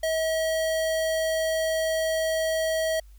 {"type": "tone", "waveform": "square", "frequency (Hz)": 641, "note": "E5", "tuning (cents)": -49, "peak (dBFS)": -24, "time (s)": [0.03, 3], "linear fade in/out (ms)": 5, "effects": ["added 50 Hz sine -46 dBFS peak until 3.18 s", "white hiss -65 dBFS RMS until 3.18 s"]}